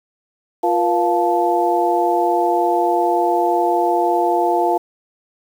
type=harmonic tone with a mistuned harmonic; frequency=174.61 Hz; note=F3; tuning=in tune; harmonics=2 / 3 / 4 / 5; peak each=-19 / -23 / -18 / -19 dBFS; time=0.63-4.78 s; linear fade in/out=10 ms; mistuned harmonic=3; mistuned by=-150 cents; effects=7-bit